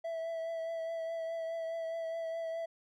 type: tone with vibrato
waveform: triangle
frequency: 658 Hz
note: E5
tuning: 3 cents flat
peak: -33 dBFS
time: 0.04-2.66 s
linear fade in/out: 10 ms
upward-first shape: triangle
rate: 4.8 Hz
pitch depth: 24 cents each way
effects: none